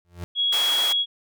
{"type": "tone with exponential growth", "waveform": "35% pulse", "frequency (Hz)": 87.31, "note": "F2", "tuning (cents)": 0, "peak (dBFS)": -26, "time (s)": [0.05, 0.24], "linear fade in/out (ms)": 0, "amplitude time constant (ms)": 41}
{"type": "tone", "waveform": "sine", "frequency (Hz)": 3325, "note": "G#7", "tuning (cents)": 1, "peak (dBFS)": -19, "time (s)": [0.35, 1.06], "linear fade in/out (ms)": 50}
{"type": "high-pass noise", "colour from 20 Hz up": "pink", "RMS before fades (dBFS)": -30, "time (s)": [0.52, 0.93], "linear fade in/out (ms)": 10, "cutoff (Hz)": 720, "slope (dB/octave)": 12}
{"effects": []}